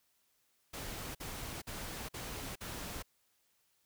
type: noise bursts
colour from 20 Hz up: pink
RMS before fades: -43 dBFS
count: 5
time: 0.73-3.026 s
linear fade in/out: 10 ms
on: 420 ms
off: 49 ms
effects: white hiss -75 dBFS RMS until 3.85 s